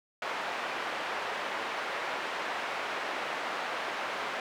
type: band-pass noise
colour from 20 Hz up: pink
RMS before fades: -35 dBFS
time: 0.22-4.4 s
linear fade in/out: 2 ms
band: 650 to 2300 Hz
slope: 12 dB/octave
effects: none